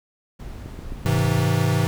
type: noise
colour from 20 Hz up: brown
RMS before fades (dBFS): -35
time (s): 0.39-1.49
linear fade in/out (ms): 10
type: click train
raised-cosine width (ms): 3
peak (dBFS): -22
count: 5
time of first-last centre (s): 0.66-1.184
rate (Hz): 7.64
type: chord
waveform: square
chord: Ab augmented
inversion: none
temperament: equal with one note detuned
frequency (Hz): 103.83 / 130.81 / 161.61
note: Ab2 / C3 / E3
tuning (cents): 0 / 0 / -34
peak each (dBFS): -23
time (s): 1.06-1.87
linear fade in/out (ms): 0
effects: none